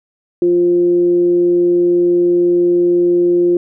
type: tone with frequency modulation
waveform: sine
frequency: 350 Hz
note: F4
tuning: 4 cents sharp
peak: -9 dBFS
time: 0.42-3.57 s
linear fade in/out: 2 ms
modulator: 174 Hz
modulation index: 0.23
effects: none